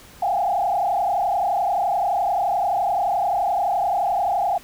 sine tone with frequency modulation, 756 Hz, F#5, 37 cents sharp, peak -18 dBFS, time 0.22-4.58 s, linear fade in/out 5 ms, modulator 31.6 Hz, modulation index 2.3, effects pink hiss -46 dBFS RMS until 4.63 s

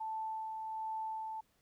sine tone with tremolo, 880 Hz, A5, in tune, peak -36 dBFS, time 0-1.41 s, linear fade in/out 10 ms, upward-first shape sine, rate 1.3 Hz, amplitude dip 30%, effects pink hiss -74 dBFS RMS until 1.61 s

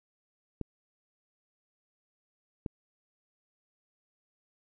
clicks, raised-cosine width 3 ms, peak -21 dBFS, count 2, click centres 0.613 / 2.662 s, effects none

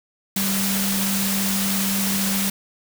sine tone in noise, 195.5 Hz, G3, 4 cents flat, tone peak -23 dBFS, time 0.36-2.5 s, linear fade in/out 5 ms, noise white, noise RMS -24 dBFS, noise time 0.36-2.5 s, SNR -2 dB, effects none

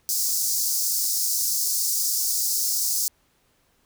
pink high-pass noise, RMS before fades -24 dBFS, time 0.09-3.08 s, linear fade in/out 0 ms, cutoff 4900 Hz, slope 48 dB/octave, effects pink hiss -65 dBFS RMS until 3.85 s

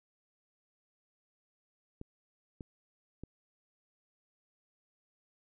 clicks, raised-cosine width 3 ms, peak -30 dBFS, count 3, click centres 2.014 / 2.608 / 3.236 s, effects none

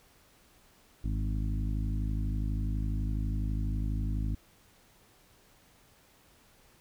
harmonic tone with a mistuned harmonic, 52.1 Hz, G#1, 6 cents sharp, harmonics 1 / 2 / 3 / 4 / 5 / 6, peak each -30 / -35 / -41 / -42 / -42 / -47 dBFS, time 1.04-4.35 s, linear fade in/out 5 ms, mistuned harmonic 3, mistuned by +31 cents, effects pink hiss -62 dBFS RMS until 6.8 s

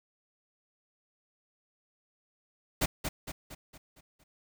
pink noise with echo, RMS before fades -27 dBFS, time 2.81-2.86 s, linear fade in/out 10 ms, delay 230 ms, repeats 6, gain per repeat -6 dB, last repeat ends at 4.24 s, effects none

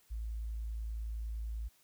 sine tone, 55.3 Hz, A1, 9 cents sharp, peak -36 dBFS, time 0.1-1.69 s, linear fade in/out 20 ms, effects white hiss -68 dBFS RMS until 1.83 s

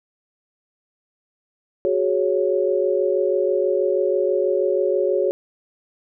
sine chord, F# suspended second, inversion none, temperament just, 370 / 416.2 / 555 Hz, F#4 / G#4 / C#5, 0 / +4 / +2 cents, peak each -21 / -22 / -21 dBFS, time 1.85-5.31 s, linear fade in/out 0 ms, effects none

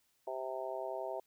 harmonic tone, 130.81 Hz, C3, in tune, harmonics 3 / 4 / 5 / 6 / 7, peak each -44 / -44 / -40 / -47 / -46 dBFS, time 0.27-1.2 s, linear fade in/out 5 ms, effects white hiss -75 dBFS RMS until 1.26 s

